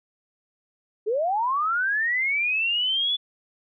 sine linear sweep, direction up, 399.7 to 3468 Hz, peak -21 dBFS, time 1.06-3.17 s, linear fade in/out 20 ms, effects none

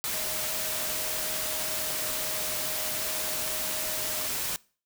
sine tone in noise, 624 Hz, D#5, 5 cents sharp, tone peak -41 dBFS, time 0.14-4.27 s, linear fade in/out 0 ms, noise white, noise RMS -31 dBFS, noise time 0.04-4.56 s, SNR -13 dB, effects noise-tail reverb RT60 0.4 s tail -23 dB re dry

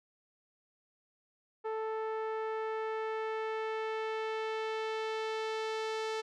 sawtooth tone with low-pass filter sweep, 440 Hz, A4, in tune, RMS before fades -36 dBFS, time 1.64-6.22 s, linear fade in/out 20 ms, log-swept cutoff 1200 to 5200 Hz, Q 0.98, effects none

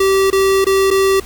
square tone with dropouts, 387.3 Hz, G4, 21 cents flat, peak -11 dBFS, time 0-1.2 s, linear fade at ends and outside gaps 5 ms, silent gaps 0.303-0.327 / 0.645-0.666 / 0.905-0.91 s, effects added 60 Hz sine -36 dBFS peak until 1.25 s + pink hiss -37 dBFS RMS until 1.25 s

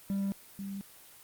triangle / sine tone pair in turn, 197.1 / 197.1 Hz, G3 / G3, +10 / +10 cents, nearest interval unison, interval 0 cents, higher neither, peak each -27 / -36 dBFS, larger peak first, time 0.1-0.32 / 0.59-0.81 s, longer neither, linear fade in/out 0 ms, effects white hiss -54 dBFS RMS until 1.23 s + Opus 24 kbps

